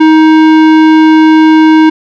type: tone with tanh clipping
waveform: sine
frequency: 314.9 Hz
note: D#4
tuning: 21 cents sharp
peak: -3 dBFS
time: 0-1.9 s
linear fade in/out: 10 ms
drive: 17 dB
effects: none